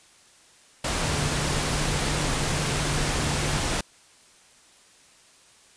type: tone in noise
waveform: sine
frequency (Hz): 146.83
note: D3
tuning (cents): 0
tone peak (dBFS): -31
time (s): 1.03-3.58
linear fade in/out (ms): 5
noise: pink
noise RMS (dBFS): -26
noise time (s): 0.84-3.81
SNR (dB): -8
effects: white hiss -55 dBFS RMS until 5.76 s + resampled to 22050 Hz